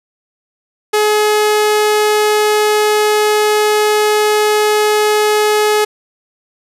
sawtooth tone, 423.3 Hz, G#4, 33 cents sharp, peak -6 dBFS, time 0.93-5.85 s, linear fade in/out 10 ms, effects resampled to 32000 Hz + 8-bit

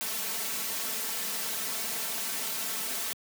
white noise with comb filter, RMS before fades -33 dBFS, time 0.01-3.13 s, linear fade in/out 0 ms, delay 4.5 ms, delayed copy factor +0.85, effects high-pass 150 Hz 12 dB/octave

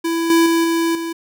square tone with level steps, 332.2 Hz, E4, 13 cents sharp, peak -18 / -11 / -14 / -16 / -23 dBFS, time 0.04-1.13 s, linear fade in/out 10 ms, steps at 0.3 / 0.46 / 0.64 / 0.95 s, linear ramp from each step 2 ms, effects none

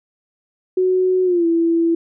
sine tone with pitch glide, 370 to 333.5 Hz, F#4 to E4, 0 to +20 cents, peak -13 dBFS, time 0.77-1.95 s, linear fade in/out 5 ms, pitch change -180 cents, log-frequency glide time 1.24-1.46 s, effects none

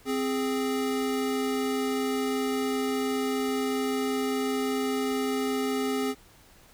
square tone pair together, 262.2 / 415.3 Hz, C4 / G#4, +4 / 0 cents, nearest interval minor sixth, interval 796 cents, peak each -29 / -30 dBFS, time 0.05-6.15 s, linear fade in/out 50 ms, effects pink hiss -56 dBFS RMS until 6.73 s

